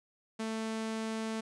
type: tone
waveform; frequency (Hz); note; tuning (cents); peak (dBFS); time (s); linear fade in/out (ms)
sawtooth; 221.7; A3; +13; -30; 0.39-1.41; 10
effects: resampled to 22050 Hz + 11-bit